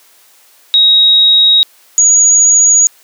sine tone pair in turn, 3792 / 6757 Hz, A#7 / G#8, +29 / +29 cents, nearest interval minor seventh, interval 1000 cents, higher second, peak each -4 dBFS, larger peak neither, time 0.74-1.63 / 1.98-2.87 s, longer neither, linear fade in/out 0 ms, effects white hiss -46 dBFS RMS until 3.03 s + high-pass 400 Hz 12 dB/octave

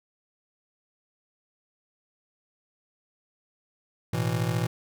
square chord, A suspended second, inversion none, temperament just, 110 / 123.75 / 165 Hz, A2 / B2 / E3, 0 / +4 / +2 cents, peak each -30 dBFS, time 4.13-4.67 s, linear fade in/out 5 ms, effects none

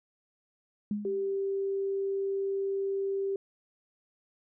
sine tone with exponential decay, 207.5 Hz, G#3, 1 cent flat, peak -26 dBFS, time 0.91-1.37 s, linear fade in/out 2 ms, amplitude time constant 99 ms
sine tone, 392 Hz, G4, in tune, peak -28 dBFS, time 1.05-3.36 s, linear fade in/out 2 ms
effects none

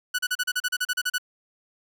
sawtooth tone bursts, 1480 Hz, F#6, in tune, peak -19 dBFS, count 13, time 0.14-1.183 s, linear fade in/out 10 ms, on 47 ms, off 36 ms, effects none

